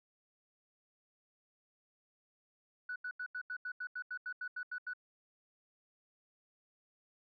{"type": "tone bursts", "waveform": "sine", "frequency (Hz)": 1480, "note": "F#6", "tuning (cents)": 0, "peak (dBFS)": -37, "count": 14, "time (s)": [2.89, 4.935], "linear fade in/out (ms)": 5, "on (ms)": 69, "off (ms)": 83, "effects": ["tanh soft clip ceiling -33 dBFS"]}